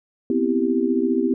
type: chord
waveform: sine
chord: C major seventh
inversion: third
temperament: equal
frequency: 246.9 / 261.6 / 329.6 / 392 Hz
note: B3 / C4 / E4 / G4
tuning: 0 / 0 / 0 / 0 cents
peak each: -23 dBFS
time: 0.3-1.34 s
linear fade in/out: 2 ms
effects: none